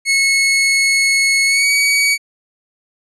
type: tone with pitch glide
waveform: sawtooth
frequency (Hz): 2189 to 2260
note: C#7 to C#7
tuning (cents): -22 to +33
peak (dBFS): -8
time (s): 0.05-2.18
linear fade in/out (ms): 50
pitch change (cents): +55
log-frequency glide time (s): 1.46-1.7
effects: resampled to 24000 Hz